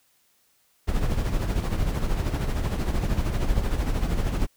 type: noise with tremolo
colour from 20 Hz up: brown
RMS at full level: -22 dBFS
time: 0.87-4.47 s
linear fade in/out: 20 ms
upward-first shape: sine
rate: 13 Hz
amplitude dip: 55%
effects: white hiss -65 dBFS RMS until 4.56 s